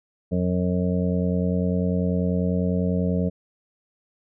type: harmonic tone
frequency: 90.1 Hz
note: F#2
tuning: 45 cents flat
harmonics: 1 / 2 / 3 / 5 / 6 / 7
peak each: -27 / -22 / -31 / -30 / -32 / -34 dBFS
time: 0.31-3.3 s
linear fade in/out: 20 ms
effects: none